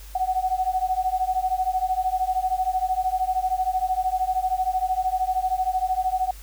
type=beating tone pair; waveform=sine; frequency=740 / 753 Hz; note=F#5 / F#5; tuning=0 / +30 cents; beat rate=13 Hz; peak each=-24 dBFS; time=0.15-6.31 s; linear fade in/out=5 ms; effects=added 50 Hz sine -39 dBFS peak until 6.42 s + white hiss -48 dBFS RMS until 6.42 s